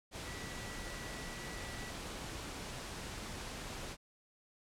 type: tone in noise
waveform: sine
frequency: 1951 Hz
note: B6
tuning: 22 cents flat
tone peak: -51 dBFS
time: 0.24-1.95 s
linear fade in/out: 50 ms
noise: pink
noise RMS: -44 dBFS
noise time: 0.11-3.97 s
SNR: -10 dB
effects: low-pass 9000 Hz 12 dB/octave